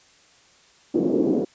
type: band-pass noise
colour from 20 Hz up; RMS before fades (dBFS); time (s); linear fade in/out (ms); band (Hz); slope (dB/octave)
pink; -21; 0.94-1.45; 10; 240 to 410; 24
effects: white hiss -55 dBFS RMS until 1.54 s + resampled to 16000 Hz